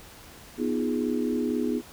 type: chord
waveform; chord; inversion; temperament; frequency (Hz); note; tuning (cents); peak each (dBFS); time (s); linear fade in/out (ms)
sine; F half-diminished seventh; second; equal; 246.9 / 311.1 / 349.2 / 415.3; Cb4 / Eb4 / F4 / Ab4; 0 / 0 / 0 / 0; -27 / -30 / -33 / -31; 0.57-1.82; 50
effects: pink hiss -48 dBFS RMS until 1.92 s